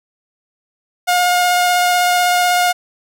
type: tone with vibrato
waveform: sawtooth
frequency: 715 Hz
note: F5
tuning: 41 cents sharp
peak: -8 dBFS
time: 1.07-2.73 s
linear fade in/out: 20 ms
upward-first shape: sine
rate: 16 Hz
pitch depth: 11 cents each way
effects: none